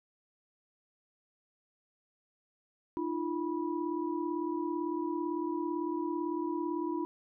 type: tone cluster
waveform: sine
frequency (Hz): 304.7 / 342.6 / 979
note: D#4 / F4 / B5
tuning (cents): -36 / -33 / -15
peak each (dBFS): -35 / -34 / -39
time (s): 2.97-7.05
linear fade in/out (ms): 0
effects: none